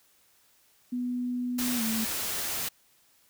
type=tone with pitch glide; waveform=sine; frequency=246.9 to 222.5 Hz; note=B3 to A3; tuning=0 to +20 cents; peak=-28 dBFS; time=0.92-2.05 s; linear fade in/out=10 ms; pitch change=-180 cents; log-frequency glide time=1.75-1.83 s
type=noise; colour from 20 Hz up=white; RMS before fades=-32 dBFS; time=1.58-2.69 s; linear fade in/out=10 ms
effects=white hiss -64 dBFS RMS until 3.29 s